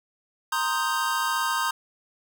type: chord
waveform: square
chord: C minor seventh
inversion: third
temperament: equal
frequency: 932.3 / 1046.5 / 1244.5 / 1568 Hz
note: Bb5 / C6 / Eb6 / G6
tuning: 0 / 0 / 0 / 0 cents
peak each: -30 dBFS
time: 0.52-1.71 s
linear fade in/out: 5 ms
effects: none